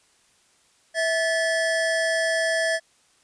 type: tone pair together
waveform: square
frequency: 652.9 / 1738 Hz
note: E5 / A6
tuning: -17 / -22 cents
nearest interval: octave + perfect fourth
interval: 1695 cents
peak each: -24 / -25 dBFS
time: 0.94-2.8 s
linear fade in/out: 50 ms
effects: white hiss -61 dBFS RMS until 3.23 s + resampled to 22050 Hz